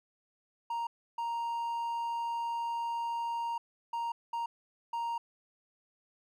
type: tone bursts at uneven times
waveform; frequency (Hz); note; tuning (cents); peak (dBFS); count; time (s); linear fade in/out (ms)
triangle; 933; A#5; +1; -30; 5; 0.7-0.87 / 1.18-3.58 / 3.93-4.12 / 4.33-4.46 / 4.93-5.18; 5
effects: none